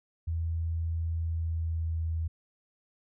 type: tone with pitch glide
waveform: sine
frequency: 82.41 to 81.42 Hz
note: E2 to E2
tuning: 0 to -21 cents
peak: -28 dBFS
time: 0.27-2.28 s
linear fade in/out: 10 ms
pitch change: -21 cents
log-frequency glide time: 1.16-2.02 s
effects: none